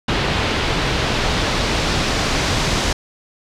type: noise with low-pass filter sweep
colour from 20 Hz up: pink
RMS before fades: -19 dBFS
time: 0.08-2.93 s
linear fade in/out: 5 ms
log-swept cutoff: 3500 to 5900 Hz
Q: 1.1
effects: none